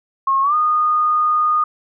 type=tone with pitch glide; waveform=sine; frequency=1082 to 1228.6 Hz; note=C#6 to D#6; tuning=-42 to -22 cents; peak=-13 dBFS; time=0.27-1.64 s; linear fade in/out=5 ms; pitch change=+220 cents; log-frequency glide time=0.42-0.55 s; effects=none